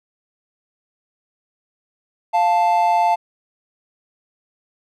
triangle tone pair together, 698.5 / 880.1 Hz, F5 / A5, 0 / 0 cents, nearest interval major third, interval 400 cents, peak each -15 / -14 dBFS, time 2.33-3.16 s, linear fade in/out 20 ms, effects none

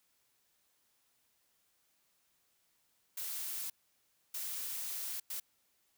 blue noise bursts at uneven times, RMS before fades -40 dBFS, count 3, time 3.17-3.7 / 4.34-5.2 / 5.3-5.4 s, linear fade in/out 5 ms, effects white hiss -75 dBFS RMS until 5.97 s

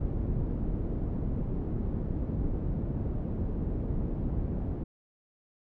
pink low-pass noise, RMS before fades -31 dBFS, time 0-4.84 s, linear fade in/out 10 ms, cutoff 290 Hz, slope 12 dB/octave, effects none

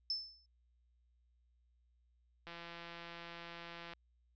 sine tone with exponential decay, 5274 Hz, E8, in tune, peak -32 dBFS, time 0.1-0.46 s, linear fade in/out 2 ms, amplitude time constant 78 ms
click train, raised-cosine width 0.3 ms, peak -33 dBFS, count 250, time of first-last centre 2.47-3.935 s, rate 170 Hz
effects added 60 Hz sine -70 dBFS peak until 4.35 s + resampled to 16000 Hz

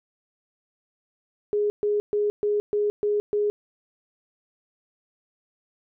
sine tone bursts, 415.3 Hz, G#4, in tune, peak -20 dBFS, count 7, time 1.53-3.5 s, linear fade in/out 0 ms, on 170 ms, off 130 ms, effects none

